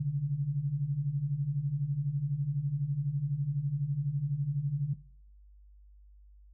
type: beating tone pair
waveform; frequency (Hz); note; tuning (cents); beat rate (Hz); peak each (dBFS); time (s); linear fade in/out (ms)
sine; 133.8 / 145.8; C3 / D3; +39 / -12; 12; -34 / -29; 0-4.94; 10
effects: noise-tail reverb RT60 0.5 s tail -17 dB re dry + added 50 Hz sine -53 dBFS peak until 6.53 s